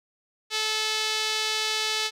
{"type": "tone with band-pass filter", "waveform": "sawtooth", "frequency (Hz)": 434.3, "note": "A4", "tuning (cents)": -23, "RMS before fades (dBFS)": -27, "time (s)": [0.5, 2.11], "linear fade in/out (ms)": 50, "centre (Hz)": 4000, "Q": 1.6, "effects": []}